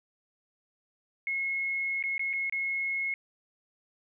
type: tone with dropouts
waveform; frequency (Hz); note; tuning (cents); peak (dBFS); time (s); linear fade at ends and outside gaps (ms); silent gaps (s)
sine; 2171; C#7; -37; -28; 1.27-3.14; 1; 2.026-2.038 / 2.18-2.194 / 2.331-2.335 / 2.497-2.524
effects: none